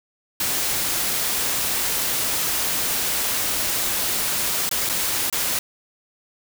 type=noise with dropouts; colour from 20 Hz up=white; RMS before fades=-23 dBFS; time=0.4-5.59 s; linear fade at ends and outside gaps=2 ms; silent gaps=4.692-4.712 / 4.891-4.896 / 5.3-5.326 s; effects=none